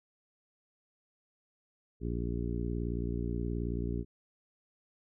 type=harmonic tone; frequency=58.7 Hz; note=A#1; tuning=13 cents sharp; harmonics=1 / 2 / 3 / 4 / 5 / 6 / 7; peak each=-35 / -38 / -40 / -41 / -42 / -43 / -43 dBFS; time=2-4.05 s; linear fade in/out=50 ms; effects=none